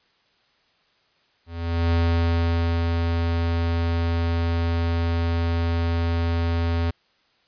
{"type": "tone with ADSR envelope", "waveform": "square", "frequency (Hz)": 84.2, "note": "E2", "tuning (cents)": 37, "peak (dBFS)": -18, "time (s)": [1.46, 6.91], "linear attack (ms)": 460, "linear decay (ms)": 910, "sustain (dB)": -3, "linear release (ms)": 10, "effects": ["white hiss -63 dBFS RMS until 7.47 s", "resampled to 11025 Hz"]}